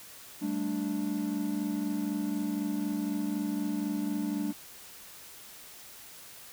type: chord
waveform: triangle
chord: G suspended second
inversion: none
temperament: equal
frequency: 196 / 220 / 293.7 Hz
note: G3 / A3 / D4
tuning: 0 / 0 / 0 cents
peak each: -33 / -33 / -30 dBFS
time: 0.41-4.53 s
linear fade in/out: 20 ms
effects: white hiss -49 dBFS RMS until 6.52 s